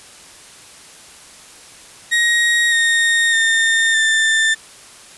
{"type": "tone with pitch steps", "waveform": "35% pulse", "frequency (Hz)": [1884, 1849.5, 1815.6, 1782.4], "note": ["A#6", "A#6", "A#6", "A6"], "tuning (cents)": [18, -14, -46, 22], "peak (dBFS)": -11, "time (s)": [2.11, 4.55], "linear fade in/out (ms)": 20, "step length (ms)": 610, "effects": ["white hiss -41 dBFS RMS until 5.17 s", "resampled to 24000 Hz"]}